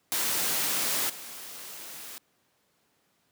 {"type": "noise with level steps", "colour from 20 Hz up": "white", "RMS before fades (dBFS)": [-28, -42], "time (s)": [0.12, 2.18], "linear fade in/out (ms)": 0, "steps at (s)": 1.09, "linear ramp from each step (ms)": 10, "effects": ["pink hiss -70 dBFS RMS until 3.31 s", "high-pass 150 Hz 12 dB/octave"]}